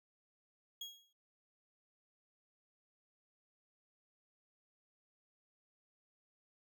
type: tone with exponential decay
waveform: 35% pulse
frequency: 3298 Hz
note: G#7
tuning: 13 cents flat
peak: -39 dBFS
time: 0.81-1.13 s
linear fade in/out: 5 ms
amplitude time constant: 69 ms
effects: none